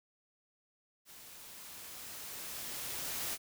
white noise with level ramp, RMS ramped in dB -54 to -37 dBFS, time 1.05-3.38 s, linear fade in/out 50 ms, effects none

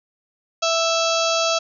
harmonic tone with a mistuned harmonic, 660 Hz, E5, 2 cents sharp, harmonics 1 / 2 / 4 / 5 / 6 / 7 / 8 / 9 / 10, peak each -21 / -24 / -27 / -28 / -29 / -29 / -30 / -31 / -31 dBFS, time 0.62-1.59 s, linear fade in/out 10 ms, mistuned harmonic 7, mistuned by -17 cents, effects none

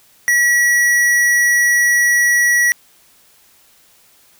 sine tone with hard clipping, 1930 Hz, B6, 40 cents flat, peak -12 dBFS, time 0.28-2.72 s, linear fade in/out 0 ms, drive 14 dB, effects white hiss -51 dBFS RMS until 4.39 s

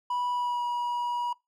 triangle tone with pitch glide, 981 to 965.3 Hz, B5 to B5, -12 to -40 cents, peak -25 dBFS, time 0.1-1.33 s, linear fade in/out 5 ms, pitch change -28 cents, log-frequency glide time 0.31-0.63 s, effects noise-tail reverb RT60 0.2 s tail -23 dB re dry

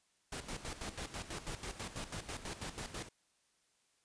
pink noise with tremolo, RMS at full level -42 dBFS, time 0.32-3.09 s, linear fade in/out 5 ms, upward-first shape square, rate 6.1 Hz, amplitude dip 70%, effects white hiss -75 dBFS RMS until 4.04 s + resampled to 22050 Hz

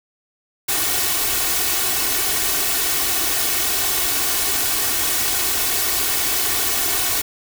white noise with comb filter, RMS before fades -20 dBFS, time 0.68-7.22 s, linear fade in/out 10 ms, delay 2.7 ms, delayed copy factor +0.7, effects none

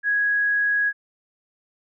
sine tone, 1661.2 Hz, G#6, in tune, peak -18 dBFS, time 0.03-0.93 s, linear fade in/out 50 ms, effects none

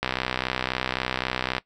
click train, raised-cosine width 0.3 ms, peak -8 dBFS, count 100, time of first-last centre 0.03-1.582 s, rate 63.8 Hz, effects noise-tail reverb RT60 0.1 s tail -19 dB re dry

